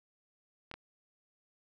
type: clicks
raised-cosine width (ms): 0.3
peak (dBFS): -27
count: 2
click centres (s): 0.714 / 0.74
effects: none